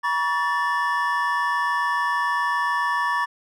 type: tone cluster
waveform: triangle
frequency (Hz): 963 / 1130 / 1763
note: B5 / C#6 / A6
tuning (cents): -44 / +33 / +3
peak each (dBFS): -23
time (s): 0.03-3.26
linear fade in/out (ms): 20
effects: none